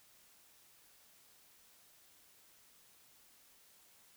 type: silence
effects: white hiss -65 dBFS RMS until 4.16 s